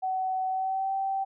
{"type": "tone with pitch glide", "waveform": "sine", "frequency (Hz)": [753, 776], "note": ["F#5", "G5"], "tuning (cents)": [30, -18], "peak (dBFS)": -26, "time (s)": [0.02, 1.25], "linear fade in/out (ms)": 20, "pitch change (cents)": 52, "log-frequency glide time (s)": [0.48, 0.93], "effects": []}